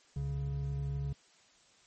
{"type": "tone pair together", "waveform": "triangle", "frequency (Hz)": [67.7, 139.53], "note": ["C#2", "C#3"], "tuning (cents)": [-40, 12], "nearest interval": "octave + minor second", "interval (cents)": 1252, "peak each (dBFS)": [-36, -32], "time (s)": [0.16, 1.13], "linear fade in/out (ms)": 5, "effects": ["white hiss -64 dBFS RMS until 1.86 s", "MP3 32 kbps"]}